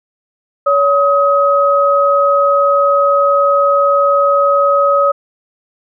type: tone pair together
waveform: sine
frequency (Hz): 565.2 / 1266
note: C#5 / D#6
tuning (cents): +34 / +30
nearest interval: octave + major second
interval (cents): 1396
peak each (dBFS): -11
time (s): 0.66-5.12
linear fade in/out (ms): 10
effects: none